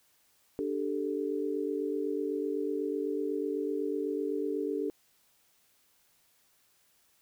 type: chord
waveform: sine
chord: D suspended fourth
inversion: none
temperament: equal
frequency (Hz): 293.7 / 392 / 440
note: D4 / G4 / A4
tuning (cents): 0 / 0 / 0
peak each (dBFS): -34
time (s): 0.59-4.9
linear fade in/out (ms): 0
effects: white hiss -68 dBFS RMS until 7.21 s